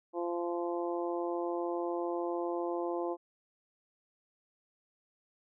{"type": "harmonic tone", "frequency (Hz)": 172.8, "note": "F3", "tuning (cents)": -18, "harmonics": [2, 3, 4, 5, 6], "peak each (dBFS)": [-34, -38, -40, -42, -44], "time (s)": [0.13, 3.17], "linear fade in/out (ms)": 50, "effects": []}